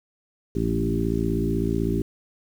harmonic tone with a mistuned harmonic, 56 Hz, A1, 31 cents sharp, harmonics 1 / 2 / 3 / 4 / 5 / 6 / 7, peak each -29 / -29 / -29 / -29 / -29 / -29 / -29 dBFS, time 0.55-2.02 s, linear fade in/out 5 ms, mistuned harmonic 3, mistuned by +17 cents, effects 8-bit

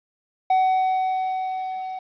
triangle tone with level ramp, 751 Hz, F#5, 26 cents sharp, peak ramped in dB -13 to -27 dBFS, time 0.5-1.99 s, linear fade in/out 5 ms, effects resampled to 11025 Hz + 9-bit

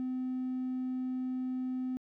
triangle tone, 255.8 Hz, C4, 39 cents flat, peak -29 dBFS, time 0-1.97 s, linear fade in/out 0 ms, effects tanh soft clip ceiling -28 dBFS

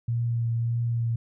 sine tone with vibrato, 117 Hz, A#2, 7 cents sharp, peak -23 dBFS, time 0.08-1.16 s, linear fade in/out 5 ms, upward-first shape triangle, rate 1.7 Hz, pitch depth 20 cents each way, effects none

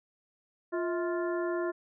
harmonic tone with a mistuned harmonic, 349.2 Hz, F4, in tune, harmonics 1 / 2 / 3 / 4 / 5, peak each -30 / -36 / -40 / -42 / -44 dBFS, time 0.72-1.72 s, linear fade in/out 20 ms, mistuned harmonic 2, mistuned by -130 cents, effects none

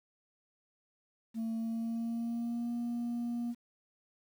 sine tone with pitch glide, 225.7 to 237.7 Hz, A3 to A#3, +44 to +34 cents, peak -30 dBFS, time 1.34-3.55 s, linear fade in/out 50 ms, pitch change +90 cents, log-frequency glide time 1.58-2.73 s, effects tanh soft clip ceiling -32 dBFS + 10-bit

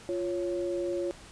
sine tone pair together, 349.2 / 554.3 Hz, F4 / C#5, 0 / 0 cents, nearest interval minor sixth, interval 800 cents, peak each -30 / -33 dBFS, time 0.09-1.11 s, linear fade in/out 0 ms, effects pink hiss -50 dBFS RMS until 1.31 s + resampled to 22050 Hz

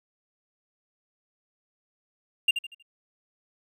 triangle tone with echo, 2794 Hz, F7, in tune, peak -15 dBFS, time 2.48-2.51 s, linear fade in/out 5 ms, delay 79 ms, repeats 4, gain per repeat -9 dB, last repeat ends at 2.826 s, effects none

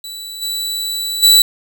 sawtooth tone with level steps, 3951 Hz, B7, in tune, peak -24 / -16 / -3 dBFS, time 0.04-1.42 s, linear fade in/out 2 ms, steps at 0.41 / 1.22 s, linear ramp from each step 20 ms, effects none

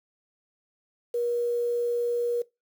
sine tone with quantisation, 478.2 Hz, A#4, 44 cents sharp, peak -24 dBFS, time 1.14-2.42 s, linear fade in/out 5 ms, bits 8, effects noise-tail reverb RT60 0.2 s tail -20 dB re dry

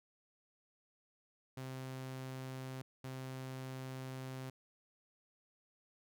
sawtooth tone bursts at uneven times, 130.8 Hz, C3, in tune, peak -39 dBFS, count 2, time 1.57-2.82 / 3.04-4.5 s, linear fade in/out 5 ms, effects none

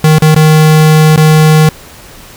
square tone with dropouts, 155.56 Hz, D#3, in tune, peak -3 dBFS, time 0.04-1.69 s, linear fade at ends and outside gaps 2 ms, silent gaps 0.185-0.221 / 0.346-0.361 / 1.162-1.175 s, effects pink hiss -33 dBFS RMS until 2.36 s

